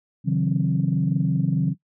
sine tone cluster, 136.2 / 157.8 / 182.7 / 266.7 Hz, C#3 / D#3 / F#3 / C4, -30 / +25 / -22 / +33 cents, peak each -23 / -22 / -23 / -29 dBFS, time 0.24-1.75 s, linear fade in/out 50 ms, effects noise-tail reverb RT60 0.1 s tail -17 dB re dry + tanh soft clip ceiling -9 dBFS

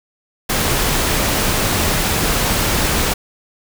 pink noise, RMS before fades -17 dBFS, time 0.49-3.14 s, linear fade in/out 10 ms, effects none

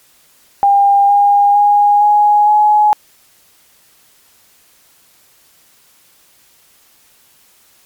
sine tone with pitch steps, 802 / 811.8 / 821.7 / 831.7 / 841.9 Hz, G5 / G#5 / G#5 / G#5 / G#5, +39 / -40 / -19 / +2 / +23 cents, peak -6 dBFS, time 0.63-2.93 s, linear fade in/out 0 ms, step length 460 ms, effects white hiss -50 dBFS RMS until 7.85 s + MP3 96 kbps

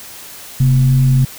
sine tone with frequency modulation, 132.5 Hz, C3, 22 cents sharp, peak -8 dBFS, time 0.6-1.25 s, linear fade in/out 5 ms, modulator 103 Hz, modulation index 0.38, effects white hiss -34 dBFS RMS until 1.38 s

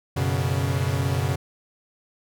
45% pulse chord, F# suspended fourth, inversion none, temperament equal with one note detuned, 92.5 / 123.47 / 140.04 Hz, F#2 / B2 / C#3, 0 / 0 / +18 cents, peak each -26 dBFS, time 0.16-1.36 s, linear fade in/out 10 ms, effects none

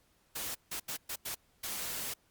white noise bursts at uneven times, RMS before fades -38 dBFS, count 6, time 0.35-0.55 / 0.71-0.8 / 0.88-0.97 / 1.09-1.16 / 1.25-1.35 / 1.63-2.14 s, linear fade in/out 10 ms, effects pink hiss -70 dBFS RMS until 2.3 s + Opus 48 kbps

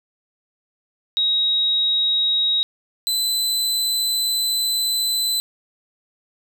sine / sawtooth tone pair in turn, 3800 / 4023 Hz, A#7 / B7, +33 / +31 cents, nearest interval minor second, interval 98 cents, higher second, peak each -16 dBFS, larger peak neither, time 1.17-2.63 / 3.07-5.4 s, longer second, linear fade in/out 0 ms, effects none

